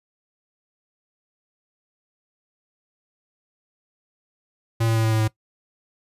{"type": "tone with pitch steps", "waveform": "square", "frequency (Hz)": [114.1, 113.12, 112.14, 111.17, 110.21, 109.26], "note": ["A#2", "A2", "A2", "A2", "A2", "A2"], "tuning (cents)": [-37, 48, 33, 18, 3, -12], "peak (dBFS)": -19, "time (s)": [4.8, 5.28], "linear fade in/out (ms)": 10, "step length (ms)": 80, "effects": ["noise-tail reverb RT60 0.1 s tail -20 dB re dry", "resampled to 32000 Hz"]}